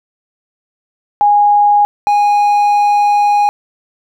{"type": "tone pair in turn", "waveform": ["sine", "triangle"], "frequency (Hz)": [824, 824], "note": ["G#5", "G#5"], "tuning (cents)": [-14, -14], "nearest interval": "unison", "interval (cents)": 0, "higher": "neither", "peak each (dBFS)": -6, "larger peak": "neither", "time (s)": [[1.21, 1.85], [2.07, 3.49]], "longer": "second", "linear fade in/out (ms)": 0, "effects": []}